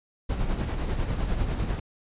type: noise with tremolo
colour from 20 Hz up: brown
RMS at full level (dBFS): -25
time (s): 0.29-1.8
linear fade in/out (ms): 10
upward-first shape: sine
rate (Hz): 10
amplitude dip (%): 50
effects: resampled to 8000 Hz